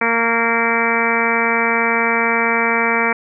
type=harmonic tone with a mistuned harmonic; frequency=231 Hz; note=A#3; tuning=16 cents flat; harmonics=1 / 2 / 3 / 4 / 5 / 6 / 7 / 8 / 9 / 10; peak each=-24 / -22 / -26 / -22 / -25 / -23 / -26 / -23 / -25 / -20 dBFS; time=0.01-3.13 s; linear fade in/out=5 ms; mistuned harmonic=5; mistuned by=-19 cents; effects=none